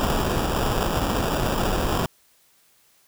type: noise with sample-and-hold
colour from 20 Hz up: pink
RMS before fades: -23 dBFS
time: 0-2.06 s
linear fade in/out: 0 ms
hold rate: 2100 Hz
effects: white hiss -60 dBFS RMS until 3.07 s